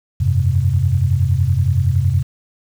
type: chord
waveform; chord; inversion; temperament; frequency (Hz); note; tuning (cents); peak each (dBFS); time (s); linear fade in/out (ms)
sine; F suspended second; none; equal; 87.31 / 98 / 130.81; F2 / G2 / C3; 0 / 0 / 0; -17; 0.2-2.23; 10
effects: 7-bit